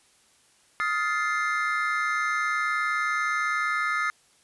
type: chord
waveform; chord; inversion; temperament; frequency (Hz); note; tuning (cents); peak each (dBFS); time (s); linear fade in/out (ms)
triangle; F dominant seventh; third; just; 1257.2 / 1396.9 / 1746.1 / 2095; Eb6 / F6 / A6 / C7; +18 / 0 / -14 / +2; -26 / -29 / -29 / -28; 0.8-4.1; 0
effects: white hiss -61 dBFS RMS until 4.43 s + resampled to 24000 Hz